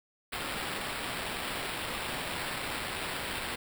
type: noise with sample-and-hold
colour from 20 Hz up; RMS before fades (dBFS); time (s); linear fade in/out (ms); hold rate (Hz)
violet; -36; 0.32-3.56; 10; 6300
effects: none